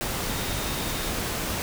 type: tone in noise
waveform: sine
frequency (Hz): 3690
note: A#7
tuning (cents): -18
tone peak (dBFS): -40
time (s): 0.29-1.1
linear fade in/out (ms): 0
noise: pink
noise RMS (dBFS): -29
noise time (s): 0.01-1.62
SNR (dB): -14
effects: none